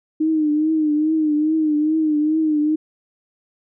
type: tone with vibrato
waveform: sine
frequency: 308 Hz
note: D#4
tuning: 17 cents flat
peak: -15 dBFS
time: 0.2-2.76 s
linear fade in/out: 10 ms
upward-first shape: triangle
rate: 2.4 Hz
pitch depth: 71 cents each way
effects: none